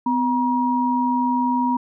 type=tone pair together; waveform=sine; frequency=252.4 / 953 Hz; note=B3 / A#5; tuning=+38 / +38 cents; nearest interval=octave + major seventh; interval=2300 cents; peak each=-20 dBFS; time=0.06-1.77 s; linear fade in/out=5 ms; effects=none